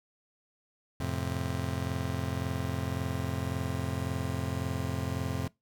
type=chord; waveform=30% pulse; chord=F major; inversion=none; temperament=just; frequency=87.31 / 109.13 / 130.96 Hz; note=F2 / A2 / C3; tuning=0 / -14 / +2 cents; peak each=-32 / -35 / -32 dBFS; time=1-5.48 s; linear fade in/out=5 ms; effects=noise-tail reverb RT60 0.2 s tail -23 dB re dry